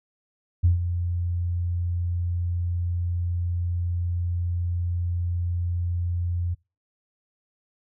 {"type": "tone with ADSR envelope", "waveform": "sine", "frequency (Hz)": 87.31, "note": "F2", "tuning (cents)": 0, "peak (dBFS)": -13, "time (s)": [0.63, 6.55], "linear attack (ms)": 19, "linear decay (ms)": 130, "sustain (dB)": -10, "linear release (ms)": 19, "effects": ["noise-tail reverb RT60 0.3 s tail -26 dB re dry", "tanh soft clip ceiling -9 dBFS"]}